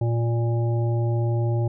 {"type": "harmonic tone with a mistuned harmonic", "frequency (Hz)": 117.3, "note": "A#2", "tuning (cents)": 11, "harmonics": [1, 3, 5, 7], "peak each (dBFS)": [-20, -30, -34, -37], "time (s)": [0.01, 1.68], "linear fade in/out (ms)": 5, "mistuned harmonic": 1, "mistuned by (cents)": -15, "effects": []}